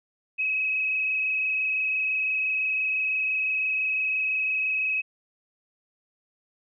sine tone with frequency modulation, 2556 Hz, D#7, 46 cents sharp, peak -23 dBFS, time 0.38-5.02 s, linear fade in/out 20 ms, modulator 25.9 Hz, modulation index 1.4, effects none

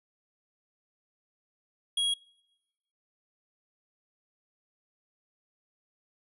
square tone, 3300 Hz, G#7, 12 cents flat, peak -26 dBFS, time 1.97-2.14 s, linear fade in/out 5 ms, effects noise-tail reverb RT60 1.0 s tail -26 dB re dry + resampled to 32000 Hz

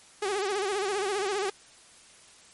sawtooth tone with vibrato, 397.9 Hz, G4, 26 cents sharp, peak -23 dBFS, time 0.22-1.5 s, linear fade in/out 5 ms, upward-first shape sine, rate 15 Hz, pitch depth 110 cents each way, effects white hiss -54 dBFS RMS until 2.53 s + MP3 48 kbps

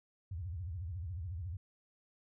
sine tone with vibrato, 86.6 Hz, F2, 14 cents flat, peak -38 dBFS, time 0.31-1.57 s, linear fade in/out 5 ms, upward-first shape sine, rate 14 Hz, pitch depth 250 cents each way, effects none

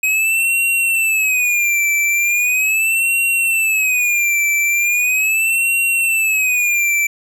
square tone with vibrato, 2529 Hz, D#7, 28 cents sharp, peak -14 dBFS, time 0.03-7.07 s, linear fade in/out 5 ms, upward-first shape sine, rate 0.39 Hz, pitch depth 140 cents each way, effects none

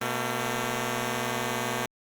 5% pulse tone pair together, 123.47 / 226.4 Hz, B2 / A3, 0 / +50 cents, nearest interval minor seventh, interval 1050 cents, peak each -19 dBFS, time 0.01-1.86 s, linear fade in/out 5 ms, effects Opus 32 kbps

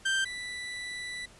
30% pulse tone pair in turn, 1568 / 1975.6 Hz, G6 / B6, 0 / 0 cents, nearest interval major third, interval 400 cents, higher second, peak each -23 / -33 dBFS, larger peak first, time 0.05-0.25 / 0.25-1.26 s, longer second, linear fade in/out 10 ms, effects pink hiss -55 dBFS RMS until 1.39 s + resampled to 24000 Hz

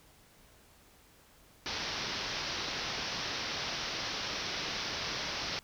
white low-pass noise, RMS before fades -37 dBFS, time 1.66-5.59 s, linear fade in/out 0 ms, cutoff 5800 Hz, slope 96 dB/octave, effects pink hiss -61 dBFS RMS until 5.63 s

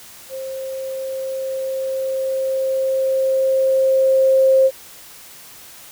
sine tone with level ramp, 530 Hz, C5, 22 cents sharp, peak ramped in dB -26 to -9 dBFS, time 0.29-4.71 s, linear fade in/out 50 ms, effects white hiss -41 dBFS RMS until 5.91 s

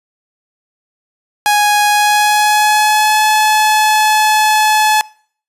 sawtooth tone with pitch glide, 831 to 858.3 Hz, G#5 to A5, +1 to -43 cents, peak -5 dBFS, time 1.46-5.01 s, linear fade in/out 0 ms, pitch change +56 cents, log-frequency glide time 1.89-3.24 s, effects noise-tail reverb RT60 0.5 s tail -23 dB re dry + resampled to 32000 Hz

